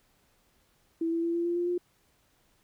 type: tone with pitch steps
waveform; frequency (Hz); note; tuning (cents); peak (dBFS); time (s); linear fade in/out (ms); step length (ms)
sine; 329.6 / 333.4 / 337.3 / 341.2 / 345.2 / 349.2 / 353.3; E4 / E4 / E4 / F4 / F4 / F4 / F4; 0 / +20 / +40 / -40 / -20 / 0 / +20; -26; 1.01-1.78; 5; 110
effects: pink hiss -68 dBFS RMS until 2.63 s